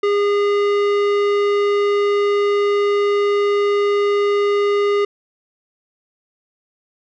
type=tone with tanh clipping; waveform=sine; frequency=407.8 Hz; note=G#4; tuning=32 cents flat; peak=-16 dBFS; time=0.03-5.05 s; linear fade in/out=5 ms; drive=16 dB; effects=none